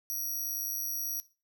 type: tone with amplitude modulation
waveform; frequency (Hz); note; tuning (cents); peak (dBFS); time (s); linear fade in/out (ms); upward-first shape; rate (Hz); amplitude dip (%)
15% pulse; 5750; F8; +50; -24; 0.1-1.2; 0; sine; 98.5; 50
effects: noise-tail reverb RT60 0.3 s tail -17 dB re dry